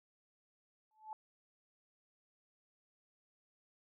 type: tone with exponential growth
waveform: sine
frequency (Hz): 867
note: A5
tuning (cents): -26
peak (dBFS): -39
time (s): 0.91-1.13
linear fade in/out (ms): 1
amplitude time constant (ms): 46
effects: none